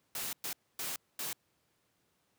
white noise bursts at uneven times, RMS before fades -38 dBFS, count 4, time 0.15-0.33 / 0.44-0.53 / 0.79-0.96 / 1.19-1.33 s, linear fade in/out 2 ms, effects pink hiss -75 dBFS RMS until 2.38 s + high-pass 100 Hz 12 dB/octave

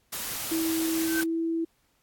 white noise, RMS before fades -33 dBFS, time 0.12-1.24 s, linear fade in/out 10 ms
sine tone with pitch glide, 325.2 to 329.5 Hz, E4 to E4, -23 to -1 cents, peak -25 dBFS, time 0.51-1.65 s, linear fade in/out 10 ms, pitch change +22 cents, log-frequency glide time 0.99-1.38 s
sine tone with exponential growth, 1542 Hz, G6, 29 cents flat, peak -24 dBFS, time 0.91-1.21 s, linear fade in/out 1 ms, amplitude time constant 64 ms
effects pink hiss -69 dBFS RMS until 2.02 s + AAC 64 kbps

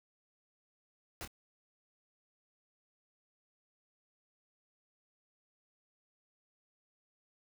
pink noise with echo, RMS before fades -43 dBFS, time 1.21-1.25 s, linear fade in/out 0 ms, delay 26 ms, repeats 1, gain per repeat -8 dB, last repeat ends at 1.276 s, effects none

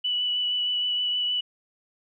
sine tone with vibrato, 2960 Hz, F#7, in tune, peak -23 dBFS, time 0.04-1.41 s, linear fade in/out 10 ms, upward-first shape triangle, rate 6.4 Hz, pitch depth 16 cents each way, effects none

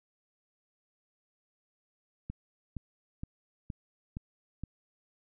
click train, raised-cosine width 5 ms, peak -25 dBFS, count 6, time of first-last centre 2.3-4.636 s, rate 2.14 Hz, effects none

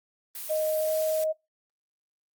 blue noise, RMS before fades -37 dBFS, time 0.35-1.24 s, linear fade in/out 2 ms
sine tone with pitch glide, 622.3 to 628.1 Hz, D#5 to D#5, 0 to +16 cents, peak -24 dBFS, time 0.49-1.33 s, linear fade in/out 20 ms, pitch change +16 cents, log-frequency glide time 0.79-0.94 s
effects noise-tail reverb RT60 0.2 s tail -22 dB re dry + Opus 32 kbps

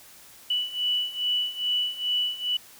sine beating tone pair, 2960 / 2962.4 Hz, F#7 / F#7, 0 / +1 cents, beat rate 2.4 Hz, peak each -29 / -26 dBFS, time 0.5-2.57 s, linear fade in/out 5 ms, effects white hiss -50 dBFS RMS until 2.79 s

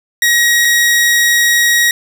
sawtooth tone pair in turn, 1896 / 1896 Hz, A#6 / A#6, +29 / +29 cents, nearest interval unison, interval 0 cents, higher neither, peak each -5 dBFS, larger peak neither, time 0.22-0.65 / 0.65-1.91 s, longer second, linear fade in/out 2 ms, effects none

